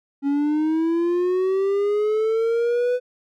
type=linear sweep; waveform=triangle; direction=up; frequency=276.7 to 500 Hz; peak=-16 dBFS; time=0.22-3 s; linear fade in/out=50 ms; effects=none